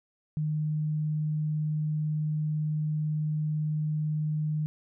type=tone; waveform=sine; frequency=153 Hz; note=D#3; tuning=29 cents flat; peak=-26 dBFS; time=0.37-4.66 s; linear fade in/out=0 ms; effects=none